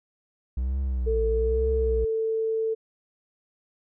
triangle tone with vibrato, 61.74 Hz, B1, in tune, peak -22 dBFS, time 0.57-2.05 s, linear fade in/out 5 ms, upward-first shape triangle, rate 1.1 Hz, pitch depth 170 cents each way
sine tone, 444.8 Hz, A4, 19 cents sharp, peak -23 dBFS, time 1.06-2.75 s, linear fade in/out 20 ms
effects none

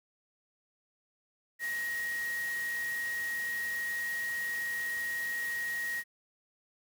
sine tone in noise, 1887 Hz, A#6, 21 cents sharp, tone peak -32 dBFS, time 1.59-6.04 s, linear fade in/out 50 ms, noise white, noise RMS -45 dBFS, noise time 1.59-6.04 s, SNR +10 dB, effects none

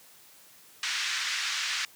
pink band-pass noise, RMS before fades -31 dBFS, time 0.83-1.85 s, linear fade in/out 2 ms, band 1500 to 6400 Hz, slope 24 dB/octave, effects white hiss -55 dBFS RMS until 1.95 s + high-pass 100 Hz 12 dB/octave

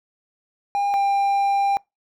triangle tone pair in turn, 806 / 796.3 Hz, G5 / G5, +48 / +27 cents, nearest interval unison, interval 21 cents, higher first, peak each -17 / -15 dBFS, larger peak second, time 0.75-0.94 / 0.94-1.77 s, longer second, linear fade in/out 0 ms, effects noise-tail reverb RT60 0.2 s tail -25 dB re dry

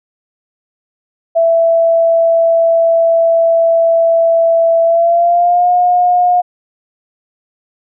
sine tone with pitch glide, 664 to 715.8 Hz, E5 to F5, +12 to +42 cents, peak -7 dBFS, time 1.35-6.42 s, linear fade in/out 20 ms, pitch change +130 cents, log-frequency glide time 4.83-5.7 s, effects none

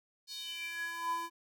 square tone with high-pass filter sweep, 335.9 Hz, E4, 33 cents sharp, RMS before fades -39 dBFS, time 0.27-1.3 s, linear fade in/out 50 ms, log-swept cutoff 4600 to 700 Hz, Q 5.8, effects none

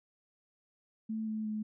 sine tone with pitch steps, 220 / 217.2 / 214.5 Hz, A3 / A3 / A3, 0 / -22 / -44 cents, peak -33 dBFS, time 1.09-1.63 s, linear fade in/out 10 ms, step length 180 ms, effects none

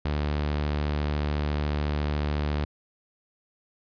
sawtooth tone, 74 Hz, D2, 14 cents sharp, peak -21 dBFS, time 0.05-2.65 s, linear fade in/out 5 ms, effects resampled to 11025 Hz

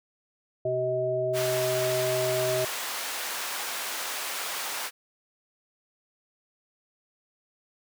harmonic tone, 126.8 Hz, B2, 46 cents sharp, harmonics 1 / 3 / 5, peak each -35 / -30 / -26 dBFS, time 0.65-2.65 s, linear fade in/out 5 ms
pink high-pass noise, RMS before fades -33 dBFS, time 1.33-4.91 s, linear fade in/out 50 ms, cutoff 830 Hz, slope 12 dB/octave
effects none

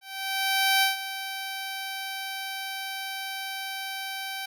10% pulse tone with ADSR envelope, 775 Hz, G5, 20 cents flat, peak -11 dBFS, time 0.01-4.46 s, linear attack 810 ms, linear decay 140 ms, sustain -13 dB, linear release 7 ms, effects none

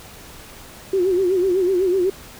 sine tone with vibrato, 370 Hz, F#4, in tune, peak -15 dBFS, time 0.93-2.1 s, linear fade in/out 5 ms, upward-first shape sine, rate 8 Hz, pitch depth 98 cents each way, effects pink hiss -41 dBFS RMS until 2.39 s

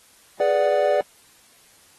triangle chord, G# half-diminished seventh, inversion none, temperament equal, 415.3 / 493.9 / 587.3 / 740 Hz, G#4 / B4 / D5 / F#5, 0 / 0 / 0 / 0 cents, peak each -23 / -23 / -17 / -23 dBFS, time 0.4-1.01 s, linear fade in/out 2 ms, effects white hiss -54 dBFS RMS until 1.98 s + AAC 32 kbps

